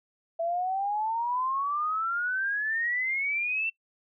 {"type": "exponential sweep", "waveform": "sine", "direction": "up", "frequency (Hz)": [659.3, 2704], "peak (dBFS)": -26, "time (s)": [0.39, 3.7], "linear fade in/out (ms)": 10, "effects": ["noise-tail reverb RT60 0.1 s tail -23 dB re dry"]}